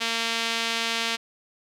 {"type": "tone with band-pass filter", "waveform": "sawtooth", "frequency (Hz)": 229, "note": "A#3", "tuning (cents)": -31, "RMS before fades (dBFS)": -27, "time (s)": [0, 1.17], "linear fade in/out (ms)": 20, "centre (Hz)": 3400, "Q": 1.3, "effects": []}